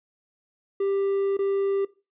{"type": "tone with dropouts", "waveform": "triangle", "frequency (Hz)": 394.3, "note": "G4", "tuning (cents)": 10, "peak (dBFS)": -20, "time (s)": [0.8, 1.85], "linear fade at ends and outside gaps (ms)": 5, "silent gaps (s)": [1.37, 1.389], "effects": ["noise-tail reverb RT60 0.3 s tail -19 dB re dry", "resampled to 8000 Hz"]}